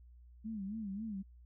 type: tone with vibrato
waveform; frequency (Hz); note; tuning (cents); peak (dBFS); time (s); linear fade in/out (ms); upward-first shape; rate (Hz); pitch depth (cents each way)
sine; 207.7; G#3; 0; -38; 0.44-1.23; 20; sine; 3.7; 140
effects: added 60 Hz sine -55 dBFS peak until 1.45 s